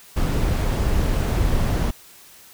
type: noise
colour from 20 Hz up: brown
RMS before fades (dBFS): -20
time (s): 0.16-1.91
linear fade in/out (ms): 10
effects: white hiss -47 dBFS RMS until 2.53 s